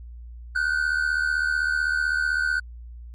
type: tone pair together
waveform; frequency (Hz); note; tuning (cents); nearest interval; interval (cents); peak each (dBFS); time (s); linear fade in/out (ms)
triangle; 1456.2 / 1532; F#6 / G6; -28 / -40; minor second; 88; -22; 0.55-2.6; 10
effects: added 59 Hz sine -37 dBFS peak until 3.14 s + MP3 48 kbps